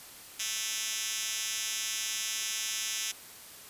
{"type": "tone with high-pass filter", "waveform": "5% pulse", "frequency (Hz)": 220, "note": "A3", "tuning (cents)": 0, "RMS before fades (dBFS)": -34, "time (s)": [0.39, 3.12], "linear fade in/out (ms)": 10, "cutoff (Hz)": 4200, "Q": 1.9, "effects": ["white hiss -49 dBFS RMS until 3.69 s", "resampled to 32000 Hz"]}